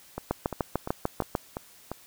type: two click trains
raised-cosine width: 1 ms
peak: -18 / -11 dBFS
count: 6 / 8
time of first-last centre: 0.18-1.916 / 0.31-1.352 s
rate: 2.88 / 6.72 Hz
effects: white hiss -54 dBFS RMS until 2.06 s